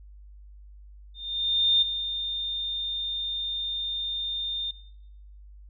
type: tone with ADSR envelope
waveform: sine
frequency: 3625 Hz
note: A#7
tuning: 49 cents flat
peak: -17 dBFS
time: 1.14-4.71 s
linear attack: 680 ms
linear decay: 11 ms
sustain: -11 dB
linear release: 4 ms
effects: noise-tail reverb RT60 0.8 s tail -19 dB re dry + added 50 Hz sine -45 dBFS peak until 5.69 s

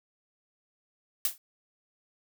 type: noise with exponential decay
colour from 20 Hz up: blue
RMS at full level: -23 dBFS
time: 1.25-1.38 s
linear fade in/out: 1 ms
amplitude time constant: 28 ms
effects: none

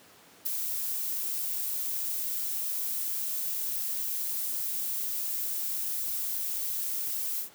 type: noise with ADSR envelope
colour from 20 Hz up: violet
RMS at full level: -27 dBFS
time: 0.45-7.5 s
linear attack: 15 ms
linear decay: 7 ms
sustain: -5 dB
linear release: 110 ms
effects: pink hiss -55 dBFS RMS until 7.54 s + high-pass 200 Hz 12 dB/octave

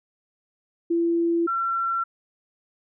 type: tone pair in turn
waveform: sine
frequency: 337.7 / 1356.7 Hz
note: E4 / E6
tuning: +42 / +49 cents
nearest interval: 2 octaves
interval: 2407 cents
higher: second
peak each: -19 / -22 dBFS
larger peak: first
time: 0.9-1.47 / 1.47-2.04 s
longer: neither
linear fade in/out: 10 ms
effects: none

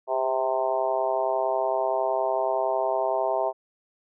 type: harmonic tone with a mistuned harmonic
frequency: 130.81 Hz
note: C3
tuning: in tune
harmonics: 3 / 4 / 5 / 6 / 7 / 8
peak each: -31 / -32 / -25 / -31 / -30 / -36 dBFS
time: 0.07-3.53 s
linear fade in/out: 50 ms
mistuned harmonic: 3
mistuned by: +29 cents
effects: none

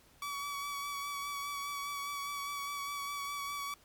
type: tone with vibrato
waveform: sawtooth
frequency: 1138 Hz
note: C#6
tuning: 45 cents sharp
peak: -33 dBFS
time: 0.22-3.74 s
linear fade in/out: 2 ms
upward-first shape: sine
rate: 4.9 Hz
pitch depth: 20 cents each way
effects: pink hiss -63 dBFS RMS until 3.84 s + MP3 96 kbps

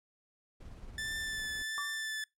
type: noise with tremolo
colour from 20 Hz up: brown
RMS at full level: -48 dBFS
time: 0.6-1.63 s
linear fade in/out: 10 ms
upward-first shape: square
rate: 18 Hz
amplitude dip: 25%
type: tone with vibrato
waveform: sawtooth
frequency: 1760 Hz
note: A6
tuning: in tune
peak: -32 dBFS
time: 0.98-2.24 s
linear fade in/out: 2 ms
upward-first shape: triangle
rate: 1.4 Hz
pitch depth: 19 cents each way
type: tone with exponential decay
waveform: sine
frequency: 1151 Hz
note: D6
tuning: 35 cents flat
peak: -34 dBFS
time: 1.78-2.06 s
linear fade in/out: 0 ms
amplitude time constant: 60 ms
effects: noise-tail reverb RT60 0.2 s tail -25 dB re dry + low-pass 11000 Hz 12 dB/octave

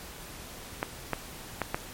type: clicks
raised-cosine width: 0.5 ms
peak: -12 dBFS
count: 4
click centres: 0.829 / 1.133 / 1.617 / 1.745 s
effects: pink hiss -44 dBFS RMS until 1.93 s + MP3 64 kbps

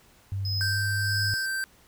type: tone with pitch glide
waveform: sine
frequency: 98 to 101.51 Hz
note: G2 to G#2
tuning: 0 to -39 cents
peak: -27 dBFS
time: 0.32-1.34 s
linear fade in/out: 0 ms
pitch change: +61 cents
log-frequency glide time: 0.66-0.79 s
type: tone with tremolo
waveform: triangle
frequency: 5080 Hz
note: D#8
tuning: 35 cents sharp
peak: -27 dBFS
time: 0.45-1.46 s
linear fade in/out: 2 ms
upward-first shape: sine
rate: 1.6 Hz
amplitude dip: 80%
type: tone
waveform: square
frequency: 1561 Hz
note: G6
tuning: 8 cents flat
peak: -28 dBFS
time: 0.61-1.64 s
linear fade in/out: 0 ms
effects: pink hiss -58 dBFS RMS until 1.87 s

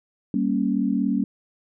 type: chord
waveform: sine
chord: G diminished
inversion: none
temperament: equal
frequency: 196 / 233.1 / 277.2 Hz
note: G3 / Bb3 / Db4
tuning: 0 / 0 / 0 cents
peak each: -24 dBFS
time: 0.34-1.24 s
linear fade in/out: 2 ms
effects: none

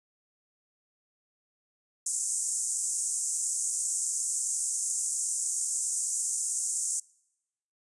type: band-pass noise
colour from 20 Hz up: white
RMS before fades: -31 dBFS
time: 2.06-7 s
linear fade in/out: 5 ms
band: 6600 to 9000 Hz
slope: 48 dB/octave
effects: noise-tail reverb RT60 0.9 s tail -26 dB re dry + resampled to 24000 Hz

